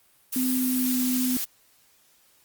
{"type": "noise", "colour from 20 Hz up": "blue", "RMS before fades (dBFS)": -29, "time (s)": [0.32, 1.45], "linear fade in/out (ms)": 10}
{"type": "tone with pitch glide", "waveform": "sine", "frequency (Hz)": [255.7, 253.1], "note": ["C4", "B3"], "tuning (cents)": [-40, 43], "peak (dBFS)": -23, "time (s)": [0.36, 1.37], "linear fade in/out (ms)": 2, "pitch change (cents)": -17, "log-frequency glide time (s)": [0.67, 0.95]}
{"effects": ["white hiss -61 dBFS RMS until 2.44 s", "Opus 32 kbps"]}